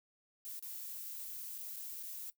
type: noise with dropouts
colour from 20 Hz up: violet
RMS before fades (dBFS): -45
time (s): 0.45-2.3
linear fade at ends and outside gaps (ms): 0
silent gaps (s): 0.593-0.625 / 1.58-1.585 / 1.761-1.766 / 2.028-2.032
effects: noise-tail reverb RT60 0.1 s tail -17 dB re dry